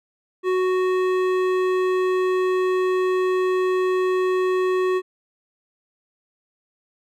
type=tone with hard clipping; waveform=sine; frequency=370 Hz; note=F#4; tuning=in tune; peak=-20 dBFS; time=0.43-5.02 s; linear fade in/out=50 ms; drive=13 dB; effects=none